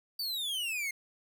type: exponential sweep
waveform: 45% pulse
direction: down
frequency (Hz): 4659 to 2108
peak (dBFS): -32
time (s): 0.19-0.91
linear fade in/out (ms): 5
effects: none